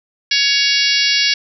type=harmonic tone; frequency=560 Hz; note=C#5; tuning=18 cents sharp; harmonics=3 / 4 / 5 / 6 / 7 / 8 / 9 / 10; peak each=-23 / -20 / -20 / -22 / -22 / -19 / -19 / -22 dBFS; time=0.31-1.34 s; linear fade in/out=5 ms; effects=none